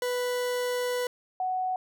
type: tone pair in turn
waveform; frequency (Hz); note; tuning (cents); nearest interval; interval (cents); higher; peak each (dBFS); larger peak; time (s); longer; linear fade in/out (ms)
40% pulse / sine; 493.9 / 742.8; B4 / F#5; 0 / +7; perfect fifth; 707; second; -26; neither; 0.02-1.07 / 1.4-1.76; first; 2
effects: none